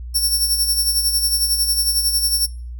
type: tone with tremolo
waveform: 15% pulse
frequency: 5450 Hz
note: F8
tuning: 43 cents flat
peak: -8 dBFS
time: 0.14-2.47 s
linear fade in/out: 20 ms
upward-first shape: sine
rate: 11 Hz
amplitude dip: 55%
effects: noise-tail reverb RT60 0.4 s tail -23 dB re dry + added 60 Hz sine -28 dBFS peak until 2.79 s